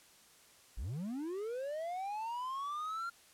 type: linear sweep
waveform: triangle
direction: up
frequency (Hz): 38.89 to 1396.9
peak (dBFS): -35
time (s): 0.77-3.1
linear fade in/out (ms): 10
effects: white hiss -62 dBFS RMS until 3.33 s + low-pass 11000 Hz 12 dB/octave